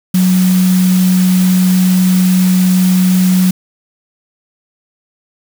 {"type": "tone in noise", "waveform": "sine", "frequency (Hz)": 184, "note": "F#3", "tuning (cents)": -9, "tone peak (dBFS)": -7, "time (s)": [0.14, 3.51], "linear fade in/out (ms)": 5, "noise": "white", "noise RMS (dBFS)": -23, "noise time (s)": [0.14, 3.51], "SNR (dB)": 13, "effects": []}